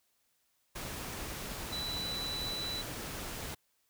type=tone in noise; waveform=sine; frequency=3967 Hz; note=B7; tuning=7 cents sharp; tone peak=-36 dBFS; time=1.72-2.82 s; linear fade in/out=10 ms; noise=pink; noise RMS=-41 dBFS; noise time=0.75-3.55 s; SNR=+2 dB; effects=white hiss -75 dBFS RMS until 3.89 s